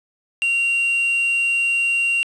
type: tone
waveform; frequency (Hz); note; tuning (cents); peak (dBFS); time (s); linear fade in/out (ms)
triangle; 2760; F7; -21; -15; 0.42-2.23; 0
effects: resampled to 24000 Hz + 7-bit